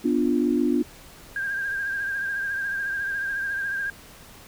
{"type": "chord", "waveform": "sine", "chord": "B diminished", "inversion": "none", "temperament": "equal", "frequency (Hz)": [246.9, 293.7, 349.2], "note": ["B3", "D4", "F4"], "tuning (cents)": [0, 0, 0], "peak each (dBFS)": [-23, -23, -25], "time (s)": [0.04, 0.83], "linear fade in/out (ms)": 10}
{"type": "tone with vibrato", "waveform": "sine", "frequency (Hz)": 1600, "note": "G6", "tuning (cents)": 35, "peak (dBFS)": -25, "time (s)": [1.36, 3.9], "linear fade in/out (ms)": 2, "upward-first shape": "triangle", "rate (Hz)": 14, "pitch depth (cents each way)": 49}
{"effects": ["pink hiss -47 dBFS RMS until 4.47 s"]}